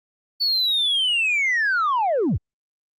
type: linear sweep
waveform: sine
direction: down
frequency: 4500 to 50.4 Hz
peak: -16 dBFS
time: 0.4-2.38 s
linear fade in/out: 20 ms
effects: tanh soft clip ceiling -16 dBFS + Opus 32 kbps